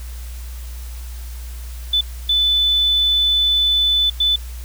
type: tone bursts at uneven times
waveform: sine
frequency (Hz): 3500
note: A7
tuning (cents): -10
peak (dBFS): -13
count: 3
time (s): 1.93-2.01 / 2.29-4.1 / 4.2-4.36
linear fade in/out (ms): 5
effects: added 60 Hz sine -28 dBFS peak until 4.64 s + white hiss -42 dBFS RMS until 4.64 s